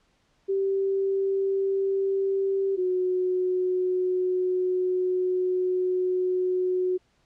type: tone pair in turn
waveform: sine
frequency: 389.4 / 366.6 Hz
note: G4 / F#4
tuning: -12 / -16 cents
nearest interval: minor second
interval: 104 cents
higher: first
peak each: -22 dBFS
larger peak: neither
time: 0.48-2.77 / 2.77-6.98 s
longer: second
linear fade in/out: 20 ms
effects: pink hiss -67 dBFS RMS until 7.25 s + low-pass 6000 Hz 12 dB/octave